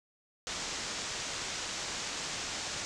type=low-pass noise; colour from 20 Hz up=white; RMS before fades=-38 dBFS; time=0.47-2.85 s; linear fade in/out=0 ms; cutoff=7500 Hz; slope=48 dB/octave; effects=none